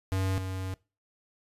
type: tone pair in turn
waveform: square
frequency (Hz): 95 / 94.18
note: F#2 / F#2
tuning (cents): +46 / +31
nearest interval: unison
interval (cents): 15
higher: first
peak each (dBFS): -27 / -33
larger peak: first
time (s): 0.12-0.38 / 0.38-0.74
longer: second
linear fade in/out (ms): 0
effects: noise-tail reverb RT60 0.3 s tail -22 dB re dry + resampled to 32000 Hz